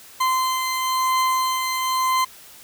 40% pulse beating tone pair, 1035 / 1036 Hz, C6 / C6, -19 / -17 cents, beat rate 1 Hz, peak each -19 / -27 dBFS, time 0.2-2.25 s, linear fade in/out 10 ms, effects white hiss -45 dBFS RMS until 2.63 s

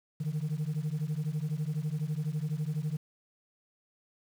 sine beating tone pair, 146.83 / 158.83 Hz, D3 / D#3, 0 / +36 cents, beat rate 12 Hz, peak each -31 dBFS, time 0.2-2.97 s, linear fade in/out 10 ms, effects tanh soft clip ceiling -27 dBFS + 9-bit

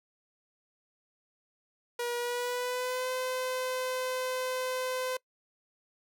sawtooth tone with pitch glide, 480 to 511.5 Hz, B4 to C5, -49 to -39 cents, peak -27 dBFS, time 1.99-5.17 s, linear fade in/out 5 ms, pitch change +110 cents, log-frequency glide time 2.17-3.1 s, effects noise-tail reverb RT60 0.1 s tail -23 dB re dry

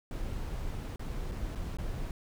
brown noise with dropouts, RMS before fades -36 dBFS, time 0.11-2.11 s, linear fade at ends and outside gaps 1 ms, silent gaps 0.96-0.994 / 1.314-1.318 / 1.551-1.556 / 1.77-1.785 s, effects none

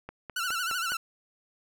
click train, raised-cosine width 0.5 ms, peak -24 dBFS, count 5, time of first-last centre 0.09-0.92 s, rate 4.82 Hz
sawtooth tone with vibrato, 1413 Hz, F6, 20 cents sharp, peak -25 dBFS, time 0.36-0.97 s, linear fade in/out 5 ms, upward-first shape sine, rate 13 Hz, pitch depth 110 cents each way
effects none

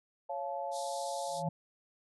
sine chord, Db augmented, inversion none, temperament just, 554.4 / 693 / 866.2 Hz, Db5 / F5 / A5, 0 / -14 / -27 cents, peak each -39 dBFS, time 0.29-1.49 s, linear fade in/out 10 ms
pink band-pass noise, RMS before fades -47 dBFS, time 0.71-1.43 s, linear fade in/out 50 ms, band 3500 to 11000 Hz, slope 96 dB/octave
sine tone with exponential growth, 163 Hz, E3, 19 cents flat, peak -29 dBFS, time 1.27-1.49 s, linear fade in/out 5 ms, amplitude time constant 46 ms
effects none

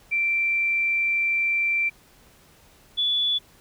sine tone pair in turn, 2349 / 3440 Hz, D7 / A7, 0 / -40 cents, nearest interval perfect fifth, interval 660 cents, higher second, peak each -20 dBFS, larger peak neither, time 0.11-1.9 / 2.97-3.39 s, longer first, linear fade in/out 20 ms, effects pink hiss -55 dBFS RMS until 3.6 s

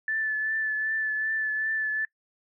sine tone with vibrato, 1748 Hz, A6, 12 cents flat, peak -25 dBFS, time 0.08-2.05 s, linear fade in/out 2 ms, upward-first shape triangle, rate 2.6 Hz, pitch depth 25 cents each way, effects noise-tail reverb RT60 0.1 s tail -23 dB re dry

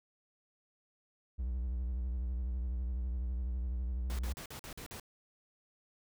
triangle tone with vibrato, 61.8 Hz, B1, 2 cents sharp, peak -31 dBFS, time 1.38-4.34 s, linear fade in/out 20 ms, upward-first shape sine, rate 12 Hz, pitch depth 110 cents each way
pink noise bursts, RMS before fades -46 dBFS, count 7, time 4.1-4.998 s, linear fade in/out 0 ms, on 88 ms, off 47 ms
effects none

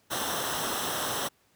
pink noise with comb filter, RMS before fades -31 dBFS, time 0.1-1.29 s, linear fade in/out 20 ms, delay 0.43 ms, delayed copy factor -0.7, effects pink hiss -66 dBFS RMS until 1.55 s + high-pass 100 Hz 12 dB/octave

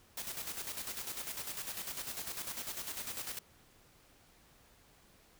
white noise with tremolo, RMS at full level -40 dBFS, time 0.17-3.39 s, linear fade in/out 5 ms, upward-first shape square, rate 10 Hz, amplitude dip 55%, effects pink hiss -64 dBFS RMS until 5.39 s

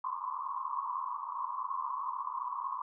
pink band-pass noise, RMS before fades -37 dBFS, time 0.04-2.82 s, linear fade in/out 2 ms, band 1000 to 1100 Hz, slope 96 dB/octave, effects none

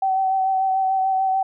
sine tone with vibrato, 764 Hz, G5, 45 cents flat, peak -17 dBFS, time 0.02-1.43 s, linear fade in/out 5 ms, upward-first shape sine, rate 6.8 Hz, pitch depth 20 cents each way, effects none

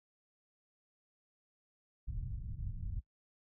pink low-pass noise, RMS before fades -40 dBFS, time 2.07-3.01 s, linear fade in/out 20 ms, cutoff 130 Hz, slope 24 dB/octave, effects noise-tail reverb RT60 0.1 s tail -24 dB re dry

